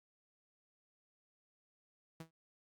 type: tone with exponential decay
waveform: sawtooth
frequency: 162.5 Hz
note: E3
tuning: 24 cents flat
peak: -40 dBFS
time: 2.2-2.31 s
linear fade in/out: 5 ms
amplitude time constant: 23 ms
effects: Opus 48 kbps

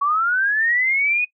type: linear sweep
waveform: sine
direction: up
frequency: 1108.7 to 2501 Hz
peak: -16 dBFS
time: 0.01-1.25 s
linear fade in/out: 10 ms
effects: noise-tail reverb RT60 0.1 s tail -21 dB re dry

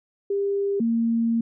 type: tone pair in turn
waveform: sine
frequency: 399.3 / 230.1 Hz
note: G4 / A#3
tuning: +32 / -22 cents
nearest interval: minor seventh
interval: 954 cents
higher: first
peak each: -21 / -19 dBFS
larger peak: second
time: 0.3-0.8 / 0.8-1.41 s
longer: second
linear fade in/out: 5 ms
effects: none

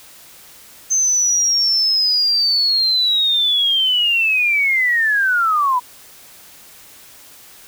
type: linear sweep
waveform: sine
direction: down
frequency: 6272 to 965 Hz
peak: -13 dBFS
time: 0.9-5.8 s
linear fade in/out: 20 ms
effects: white hiss -43 dBFS RMS until 7.67 s

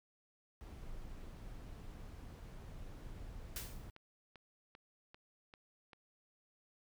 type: noise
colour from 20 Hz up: brown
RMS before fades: -49 dBFS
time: 0.61-3.9 s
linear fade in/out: 0 ms
type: noise with exponential decay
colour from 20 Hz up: white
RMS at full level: -42 dBFS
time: 3.56-3.91 s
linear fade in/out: 2 ms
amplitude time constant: 76 ms
type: click train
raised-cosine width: 0.3 ms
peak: -39 dBFS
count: 7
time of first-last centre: 3.57-5.932 s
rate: 2.54 Hz
effects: none

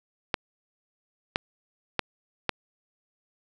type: clicks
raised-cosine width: 0.3 ms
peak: -7 dBFS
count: 4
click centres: 0.342 / 1.359 / 1.993 / 2.493 s
effects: none

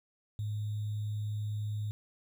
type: tone with sample-and-hold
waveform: sine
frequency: 105.4 Hz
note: G#2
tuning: 26 cents sharp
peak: -32 dBFS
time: 0.39-1.91 s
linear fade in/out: 0 ms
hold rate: 3675 Hz
effects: none

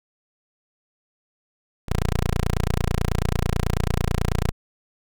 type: tone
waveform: 10% pulse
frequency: 29.14 Hz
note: A#0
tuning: in tune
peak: -12 dBFS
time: 1.88-4.52 s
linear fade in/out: 10 ms
effects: none

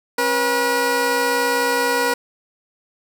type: tone pair together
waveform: 15% pulse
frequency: 270.7 / 482.4 Hz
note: C#4 / B4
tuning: -41 / -41 cents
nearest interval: minor seventh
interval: 1000 cents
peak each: -19 / -11 dBFS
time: 0.18-2.14 s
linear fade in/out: 5 ms
effects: none

